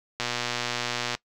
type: click train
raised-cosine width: 0.2 ms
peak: -10 dBFS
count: 115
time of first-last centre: 0.2-1.15 s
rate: 120 Hz
effects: noise-tail reverb RT60 0.1 s tail -21 dB re dry